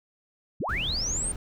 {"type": "linear sweep", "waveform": "sine", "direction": "up", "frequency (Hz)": [67, 9050], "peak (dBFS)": -27, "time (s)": [0.6, 1.32], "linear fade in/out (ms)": 5}
{"type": "noise", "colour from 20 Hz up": "brown", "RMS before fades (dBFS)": -34, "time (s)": [0.69, 1.36], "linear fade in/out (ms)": 2}
{"effects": []}